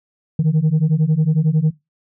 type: beating tone pair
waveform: sine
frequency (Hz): 150.6 / 161.6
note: D3 / E3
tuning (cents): +44 / -34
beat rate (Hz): 11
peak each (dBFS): -14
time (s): 0.39-1.71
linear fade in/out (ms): 5
effects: noise-tail reverb RT60 0.2 s tail -19 dB re dry + tanh soft clip ceiling -10 dBFS